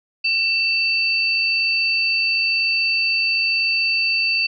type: tone pair together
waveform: sine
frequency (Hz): 2676 / 4577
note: E7 / D8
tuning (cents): +25 / -45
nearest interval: major sixth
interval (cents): 930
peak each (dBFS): -18 / -21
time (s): 0.24-4.47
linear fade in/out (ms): 10
effects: none